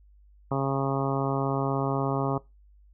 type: harmonic tone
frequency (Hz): 136.6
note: C#3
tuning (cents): -25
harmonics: 1 / 2 / 3 / 4 / 5 / 6 / 7 / 8 / 9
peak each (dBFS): -28 / -31 / -33 / -34 / -35 / -36 / -36 / -37 / -38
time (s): 0.51-2.38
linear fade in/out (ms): 5
effects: noise-tail reverb RT60 0.2 s tail -19 dB re dry + added 50 Hz sine -53 dBFS peak until 2.93 s